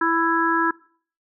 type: harmonic tone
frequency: 331.2 Hz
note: E4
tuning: 8 cents sharp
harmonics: 1 / 3 / 4 / 5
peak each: -23 / -23 / -23 / -23 dBFS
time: 0.01-0.71 s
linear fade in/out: 5 ms
effects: noise-tail reverb RT60 0.5 s tail -22 dB re dry